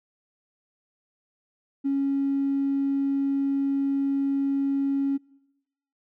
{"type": "tone with tanh clipping", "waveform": "triangle", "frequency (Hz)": 276.2, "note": "C#4", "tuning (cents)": -6, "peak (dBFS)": -21, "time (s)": [1.84, 5.18], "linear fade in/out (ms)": 20, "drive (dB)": 1, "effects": ["noise-tail reverb RT60 0.9 s tail -24 dB re dry"]}